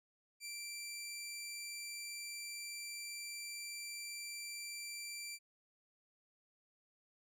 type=tone; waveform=15% pulse; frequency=2349 Hz; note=D7; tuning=in tune; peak=-37 dBFS; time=0.4-5.39 s; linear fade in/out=50 ms; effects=none